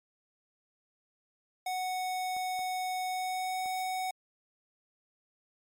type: tone with pitch glide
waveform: square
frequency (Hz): 740 to 745.6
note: F#5 to F#5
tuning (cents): 0 to +13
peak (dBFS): -32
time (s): 1.66-4.11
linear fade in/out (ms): 5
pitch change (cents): +13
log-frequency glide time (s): 3.08-3.62
type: clicks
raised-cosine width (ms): 1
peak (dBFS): -37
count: 3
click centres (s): 2.366 / 2.592 / 3.659
type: noise with exponential growth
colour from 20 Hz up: violet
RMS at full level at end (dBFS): -46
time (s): 3.38-3.82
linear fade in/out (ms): 0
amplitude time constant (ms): 95
effects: MP3 64 kbps